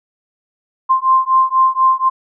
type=beating tone pair; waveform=sine; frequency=1046.5 / 1050.6 Hz; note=C6 / C6; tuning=0 / +7 cents; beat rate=4.1 Hz; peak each=-13 dBFS; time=0.89-2.1 s; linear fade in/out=20 ms; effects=none